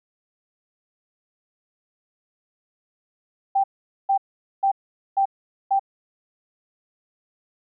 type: tone bursts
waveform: sine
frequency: 784 Hz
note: G5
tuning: in tune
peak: -16 dBFS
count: 5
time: 3.55-5.795 s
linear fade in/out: 10 ms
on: 89 ms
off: 450 ms
effects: none